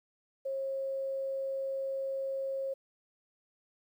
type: tone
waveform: sine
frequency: 540 Hz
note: C#5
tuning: 45 cents flat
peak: -32 dBFS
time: 0.45-2.74 s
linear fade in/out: 10 ms
effects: 11-bit